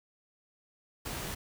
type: noise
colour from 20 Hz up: pink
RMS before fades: -38 dBFS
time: 1.05-1.35 s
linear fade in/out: 10 ms
effects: none